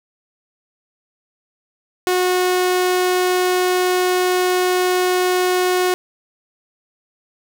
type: tone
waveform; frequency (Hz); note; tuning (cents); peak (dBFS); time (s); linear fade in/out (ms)
sawtooth; 364.4; F#4; -26; -11; 2.07-5.94; 0
effects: none

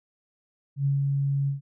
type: tone with ADSR envelope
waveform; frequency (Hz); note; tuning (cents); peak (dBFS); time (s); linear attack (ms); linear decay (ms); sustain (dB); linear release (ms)
sine; 139.4; C#3; +10; -20; 0.76-1.61; 96; 150; -2; 130
effects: none

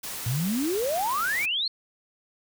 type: noise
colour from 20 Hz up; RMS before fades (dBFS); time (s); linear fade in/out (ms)
white; -35; 0.03-1.46; 10
type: exponential sweep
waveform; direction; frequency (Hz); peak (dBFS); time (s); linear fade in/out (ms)
sine; up; 111.6 to 4391; -24; 0.26-1.68; 5
effects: none

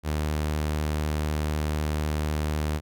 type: tone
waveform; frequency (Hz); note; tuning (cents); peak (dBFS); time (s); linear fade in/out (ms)
sawtooth; 76; D#2; -40; -21; 0.03-2.81; 50
effects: none

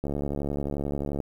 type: click train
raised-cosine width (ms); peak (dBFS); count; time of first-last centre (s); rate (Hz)
2; -17; 84; 0.04-1.202; 71.4
effects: 9-bit

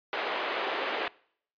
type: band-pass noise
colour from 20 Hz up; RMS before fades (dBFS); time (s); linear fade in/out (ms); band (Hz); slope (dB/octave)
pink; -32; 0.13-1.08; 0; 390 to 3300; 24
effects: noise-tail reverb RT60 0.6 s tail -23 dB re dry + resampled to 11025 Hz

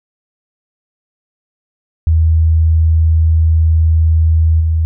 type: tone with level steps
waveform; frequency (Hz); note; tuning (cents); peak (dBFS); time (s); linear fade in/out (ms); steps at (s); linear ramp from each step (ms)
sine; 80.5; E2; -41; -7 / -10; 2.07-4.85; 0; 4.6; 10
effects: none

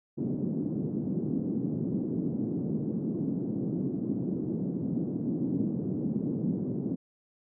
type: band-pass noise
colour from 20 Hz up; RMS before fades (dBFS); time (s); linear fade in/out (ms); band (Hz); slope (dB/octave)
white; -31; 0.17-6.96; 20; 150 to 290; 24
effects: none

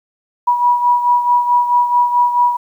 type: beating tone pair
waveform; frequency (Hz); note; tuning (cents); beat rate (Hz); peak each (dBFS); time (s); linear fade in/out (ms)
sine; 970 / 974.6; B5 / B5; -31 / -23; 4.6; -11 / -18; 0.47-2.57; 10
effects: 8-bit

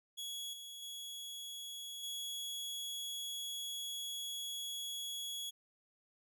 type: tone with level steps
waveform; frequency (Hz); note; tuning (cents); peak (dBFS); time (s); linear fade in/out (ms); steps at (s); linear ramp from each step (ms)
sawtooth; 3350; G#7; +14; -38 / -44 / -41 / -37; 0.17-5.51; 20; 0.53 / 0.82 / 2.03; 5
effects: none

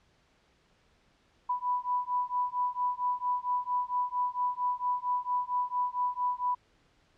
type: beating tone pair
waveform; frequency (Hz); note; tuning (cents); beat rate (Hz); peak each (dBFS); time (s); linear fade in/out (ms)
sine; 987.8 / 992.2; B5 / B5; 0 / +8; 4.4; -31; 1.49-6.55; 10
effects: pink hiss -67 dBFS RMS until 7.17 s + low-pass 5000 Hz 12 dB/octave

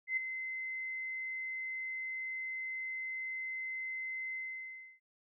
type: tone with ADSR envelope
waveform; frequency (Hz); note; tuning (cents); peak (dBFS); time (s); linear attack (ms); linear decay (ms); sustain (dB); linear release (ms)
sine; 2059; C7; -28; -28; 0.07-5; 100; 8; -9; 650
effects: none

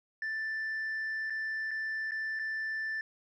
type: tone with dropouts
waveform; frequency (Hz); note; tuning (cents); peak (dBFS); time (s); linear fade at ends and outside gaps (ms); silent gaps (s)
sine; 1766; A6; +6; -30; 0.22-3.01; 2; 1.299-1.304 / 1.709-1.713 / 2.11-2.118 / 2.391-2.395
effects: tanh soft clip ceiling -31 dBFS

